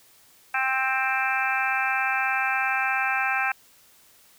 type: harmonic tone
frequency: 263.1 Hz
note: C4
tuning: 10 cents sharp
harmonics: 3 / 4 / 5 / 6 / 7 / 8 / 9 / 10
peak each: -28 / -34 / -31 / -27 / -34 / -40 / -29 / -31 dBFS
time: 0.54-3.52 s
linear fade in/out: 5 ms
effects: white hiss -56 dBFS RMS until 4.38 s